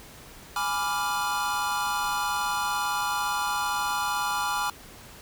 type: chord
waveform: square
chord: G# diminished seventh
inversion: none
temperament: equal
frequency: 830.6 / 987.8 / 1174.7 / 1396.9 Hz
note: G#5 / B5 / D6 / F6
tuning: 0 / 0 / 0 / 0 cents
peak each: -32 dBFS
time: 0.56-4.7 s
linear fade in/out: 2 ms
effects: pink hiss -47 dBFS RMS until 5.21 s